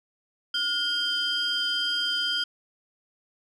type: tone cluster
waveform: sine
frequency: 1428 / 3151 / 4893 Hz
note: F6 / G7 / D#8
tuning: +38 / +8 / -30 cents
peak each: -29 / -25 / -30 dBFS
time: 0.54-2.44 s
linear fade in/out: 5 ms
effects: tanh soft clip ceiling -19 dBFS